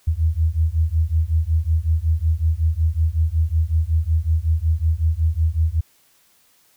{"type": "beating tone pair", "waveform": "sine", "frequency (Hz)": [77.8, 83.2], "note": ["D#2", "E2"], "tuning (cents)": [0, 17], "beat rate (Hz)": 5.4, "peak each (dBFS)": [-19, -19], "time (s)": [0.07, 5.81], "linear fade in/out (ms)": 10, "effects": ["white hiss -58 dBFS RMS until 6.76 s"]}